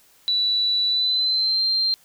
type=tone with pitch glide; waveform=sine; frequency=3951 to 4164 Hz; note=B7 to C8; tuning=0 to -9 cents; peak=-18 dBFS; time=0.28-1.94 s; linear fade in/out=0 ms; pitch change=+91 cents; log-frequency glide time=0.87-1.63 s; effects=white hiss -56 dBFS RMS until 2.04 s